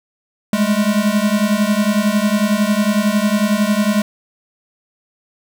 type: beating tone pair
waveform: square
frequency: 203.5 / 214.5 Hz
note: G#3 / A3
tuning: -35 / -44 cents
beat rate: 11 Hz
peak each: -17 dBFS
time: 0.53-4.02 s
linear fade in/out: 2 ms
effects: none